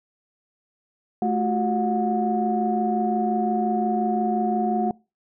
sine tone cluster, 217.3 / 353.7 / 379.4 / 724 Hz, A3 / F4 / F#4 / F#5, -21 / +22 / +43 / -38 cents, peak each -23 / -29 / -30 / -23 dBFS, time 1.22-4.91 s, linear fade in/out 2 ms, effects noise-tail reverb RT60 0.3 s tail -25 dB re dry + tanh soft clip ceiling -10 dBFS

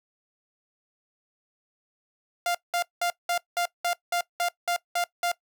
sawtooth tone bursts, 698.5 Hz, F5, in tune, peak -20 dBFS, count 11, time 2.46-5.317 s, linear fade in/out 2 ms, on 87 ms, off 190 ms, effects noise-tail reverb RT60 0.1 s tail -20 dB re dry

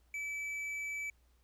sine tone with tanh clipping, 2304 Hz, D7, 34 cents flat, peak -38 dBFS, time 0.14-1.1 s, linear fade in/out 2 ms, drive 7 dB, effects added 60 Hz sine -66 dBFS peak until 1.43 s + pink hiss -75 dBFS RMS until 1.43 s

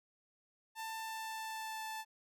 sawtooth tone with pitch glide, 890 to 878.3 Hz, A5 to A5, +20 to -3 cents, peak -37 dBFS, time 0.75-2.05 s, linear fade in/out 50 ms, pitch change -23 cents, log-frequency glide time 0.97-1.85 s, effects none

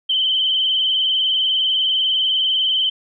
sine tone with vibrato, 3083 Hz, G7, 29 cents flat, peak -15 dBFS, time 0.09-2.9 s, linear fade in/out 10 ms, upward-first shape sine, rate 20 Hz, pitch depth 52 cents each way, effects none

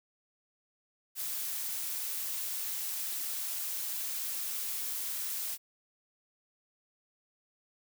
blue noise, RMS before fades -36 dBFS, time 1.15-5.58 s, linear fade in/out 50 ms, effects none

